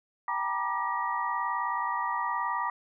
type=tone cluster; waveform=sine; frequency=781 / 903 / 962 / 1183 / 1909 Hz; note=G5 / A5 / B5 / D6 / A#6; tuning=-7 / +45 / -46 / +12 / +41 cents; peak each=-39 / -37 / -31 / -32 / -37 dBFS; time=0.28-2.7 s; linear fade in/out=2 ms; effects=none